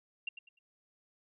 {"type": "tone with echo", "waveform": "sine", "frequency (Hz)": 2767, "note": "F7", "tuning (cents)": -17, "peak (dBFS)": -33, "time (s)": [0.27, 0.29], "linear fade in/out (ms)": 5, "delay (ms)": 100, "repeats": 3, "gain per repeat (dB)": -11, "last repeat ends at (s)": 0.59, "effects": []}